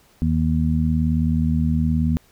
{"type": "harmonic tone", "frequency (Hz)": 79, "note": "D#2", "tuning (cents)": 27, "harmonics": [1, 2, 3], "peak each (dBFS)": [-21, -21, -21], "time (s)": [0.22, 2.17], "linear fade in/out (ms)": 0, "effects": ["pink hiss -56 dBFS RMS until 2.31 s"]}